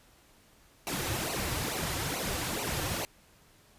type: noise with flanger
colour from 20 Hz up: pink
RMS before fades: -33 dBFS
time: 0.87-3.05 s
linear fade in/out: 0 ms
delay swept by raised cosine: 0.57 to 4.87 ms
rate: 2.3 Hz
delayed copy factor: -0.85
effects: pink hiss -61 dBFS RMS until 3.78 s + resampled to 32000 Hz